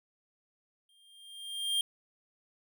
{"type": "tone with exponential growth", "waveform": "square", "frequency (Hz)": 3200, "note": "G7", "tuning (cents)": 35, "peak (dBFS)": -26, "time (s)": [0.89, 1.81], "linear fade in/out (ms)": 2, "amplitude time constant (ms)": 200, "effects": []}